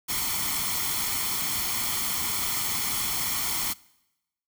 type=noise with comb filter; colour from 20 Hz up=white; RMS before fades=-28 dBFS; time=0.08-3.74 s; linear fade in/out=20 ms; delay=0.92 ms; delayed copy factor=+0.65; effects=noise-tail reverb RT60 0.9 s tail -22 dB re dry